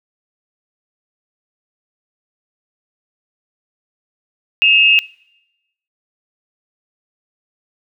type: tone pair together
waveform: sine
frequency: 2578 / 2794 Hz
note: E7 / F7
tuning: -39 / 0 cents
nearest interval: minor second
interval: 139 cents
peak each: -11 dBFS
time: 4.62-4.99 s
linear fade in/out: 0 ms
effects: noise-tail reverb RT60 0.9 s tail -22 dB re dry